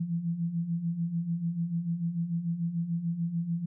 sine beating tone pair, 164.3 / 171.1 Hz, E3 / F3, -5 / -35 cents, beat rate 6.8 Hz, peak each -35 / -29 dBFS, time 0-3.66 s, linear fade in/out 10 ms, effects none

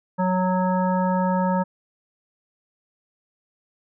harmonic tone, 184.4 Hz, F#3, 6 cents flat, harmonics 1 / 3 / 5 / 7 / 9, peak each -21 / -26 / -24 / -34 / -37 dBFS, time 0.18-1.64 s, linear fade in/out 20 ms, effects none

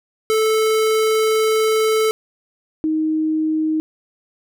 square / sine tone pair in turn, 437.7 / 313.2 Hz, A4 / D#4, -9 / +11 cents, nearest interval tritone, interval 580 cents, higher first, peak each -15 / -16 dBFS, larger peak first, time 0.3-2.11 / 2.84-3.8 s, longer first, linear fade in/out 0 ms, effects none

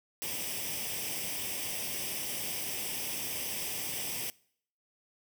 white noise with comb filter, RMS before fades -36 dBFS, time 0.22-4.3 s, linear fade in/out 0 ms, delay 0.36 ms, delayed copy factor +0.7, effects noise-tail reverb RT60 0.6 s tail -23 dB re dry + high-pass 80 Hz 12 dB/octave

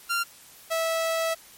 sawtooth tone pair in turn, 1385 / 653.6 Hz, F6 / E5, -15 / -15 cents, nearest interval octave + minor second, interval 1300 cents, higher first, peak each -20 dBFS, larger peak neither, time 0.09-0.24 / 0.7-1.35 s, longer second, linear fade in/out 20 ms, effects white hiss -50 dBFS RMS until 1.57 s + MP3 64 kbps

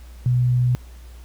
sine tone, 124 Hz, B2, 7 cents sharp, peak -15 dBFS, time 0.26-0.75 s, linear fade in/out 0 ms, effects added 60 Hz sine -38 dBFS peak until 1.24 s + pink hiss -52 dBFS RMS until 1.24 s

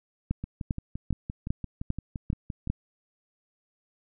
two click trains, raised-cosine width 5 ms, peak -21 / -14 dBFS, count 14 / 7, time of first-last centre 0.44-2.674 / 0.31-2.7 s, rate 5.82 / 2.51 Hz, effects none

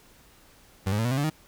30% pulse tone with pitch steps, 96 / 104.09 / 112.85 / 122.36 / 132.66 / 143.84 / 155.95 Hz, G2 / G#2 / A2 / B2 / C3 / D3 / D#3, -36 / +4 / +44 / -16 / +24 / -36 / +4 cents, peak -21 dBFS, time 0.86-1.301 s, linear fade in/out 10 ms, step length 63 ms, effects pink hiss -56 dBFS RMS until 1.47 s

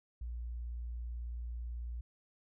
sine tone, 59.1 Hz, A#1, 24 cents sharp, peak -38 dBFS, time 0.21-2.01 s, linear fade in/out 5 ms, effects none

